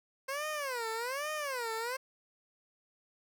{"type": "tone with vibrato", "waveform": "15% pulse", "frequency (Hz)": 523.3, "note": "C5", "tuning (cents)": 0, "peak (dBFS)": -28, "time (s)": [0.28, 1.97], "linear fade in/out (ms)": 10, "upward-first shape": "sine", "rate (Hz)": 1.2, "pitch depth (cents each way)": 280, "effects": []}